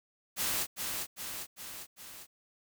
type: noise with echo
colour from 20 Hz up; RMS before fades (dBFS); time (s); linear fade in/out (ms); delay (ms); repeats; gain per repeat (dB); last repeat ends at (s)
white; -32; 0.36-0.67; 50; 400; 4; -4; 2.27
effects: none